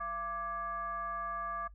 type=tone with frequency modulation; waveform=sine; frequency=1174.7 Hz; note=D6; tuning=in tune; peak=-35 dBFS; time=0-1.68 s; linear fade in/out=10 ms; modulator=495 Hz; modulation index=0.68; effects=noise-tail reverb RT60 0.1 s tail -19 dB re dry + added 50 Hz sine -51 dBFS peak until 1.74 s